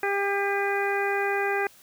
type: harmonic tone with a mistuned harmonic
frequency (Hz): 399.5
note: G4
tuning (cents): +33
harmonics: 1 / 2 / 3 / 4 / 5 / 6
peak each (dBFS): -27 / -29 / -36 / -30 / -32 / -35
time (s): 0.03-1.67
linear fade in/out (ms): 2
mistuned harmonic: 6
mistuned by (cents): +32
effects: white hiss -54 dBFS RMS until 1.82 s